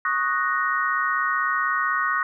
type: chord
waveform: sine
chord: D# minor seventh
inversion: third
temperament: equal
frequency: 1108.7 / 1244.5 / 1480 / 1864.7 Hz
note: C#6 / D#6 / F#6 / A#6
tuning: 0 / 0 / 0 / 0 cents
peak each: -26 dBFS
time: 0.05-2.23 s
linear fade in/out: 2 ms
effects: none